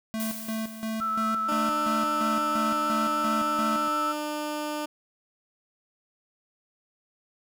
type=tone with tremolo; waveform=square; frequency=221 Hz; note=A3; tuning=8 cents sharp; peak=-29 dBFS; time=0.14-3.88 s; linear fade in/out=0 ms; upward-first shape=square; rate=2.9 Hz; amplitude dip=70%
type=noise with exponential decay; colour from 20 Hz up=blue; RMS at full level=-34 dBFS; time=0.2-1.81 s; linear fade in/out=0 ms; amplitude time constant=350 ms
type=tone with vibrato; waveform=sine; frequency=1318.5 Hz; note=E6; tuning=in tune; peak=-25 dBFS; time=1-4.13 s; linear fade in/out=20 ms; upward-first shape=sine; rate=6.5 Hz; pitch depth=18 cents each way
type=tone; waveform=15% pulse; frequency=300 Hz; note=D4; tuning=37 cents sharp; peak=-23 dBFS; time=1.48-4.86 s; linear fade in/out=10 ms
effects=none